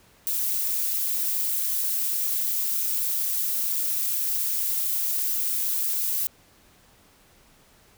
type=noise with amplitude modulation; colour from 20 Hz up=violet; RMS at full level=-23 dBFS; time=0.27-6.27 s; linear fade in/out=0 ms; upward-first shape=sine; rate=216 Hz; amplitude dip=60%; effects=pink hiss -57 dBFS RMS until 7.97 s